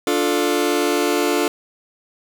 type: chord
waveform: sawtooth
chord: D minor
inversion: none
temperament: just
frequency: 293.7 / 352.4 / 440.5 Hz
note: D4 / F4 / A4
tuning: 0 / +16 / +2 cents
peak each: -17 dBFS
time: 0.07-1.48 s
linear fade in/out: 2 ms
effects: none